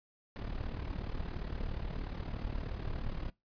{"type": "noise with amplitude modulation", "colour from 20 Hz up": "brown", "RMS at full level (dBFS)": -35, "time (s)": [0.36, 3.3], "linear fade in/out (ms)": 0, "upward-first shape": "sine", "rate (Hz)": 37, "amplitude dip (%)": 70, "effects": ["noise-tail reverb RT60 0.2 s tail -21 dB re dry", "resampled to 11025 Hz"]}